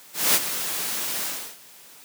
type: noise with ADSR envelope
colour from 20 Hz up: white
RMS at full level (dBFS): -17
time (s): 0.13-1.58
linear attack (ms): 220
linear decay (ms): 38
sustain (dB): -11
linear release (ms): 350
effects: white hiss -48 dBFS RMS until 2.04 s + high-pass 150 Hz 12 dB/octave